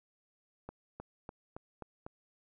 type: accelerating click train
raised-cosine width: 1 ms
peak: -29 dBFS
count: 6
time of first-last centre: 0.69-2.065 s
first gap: 310 ms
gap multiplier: 0.94
effects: none